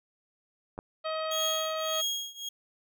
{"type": "clicks", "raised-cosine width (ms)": 1, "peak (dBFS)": [-30, -22], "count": 2, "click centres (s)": [0.779, 0.789]}
{"type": "harmonic tone", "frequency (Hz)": 633, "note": "D#5", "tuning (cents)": 30, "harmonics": [1, 2, 3, 4, 5, 6, 7], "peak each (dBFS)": [-32, -35, -45, -45, -43, -45, -47], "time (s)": [1.04, 2.02], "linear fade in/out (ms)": 20}
{"type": "tone with tremolo", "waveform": "30% pulse", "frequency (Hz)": 3277, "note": "G#7", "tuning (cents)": -24, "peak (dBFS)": -24, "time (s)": [1.31, 2.49], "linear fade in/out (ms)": 5, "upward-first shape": "triangle", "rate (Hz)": 1.7, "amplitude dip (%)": 95}
{"effects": []}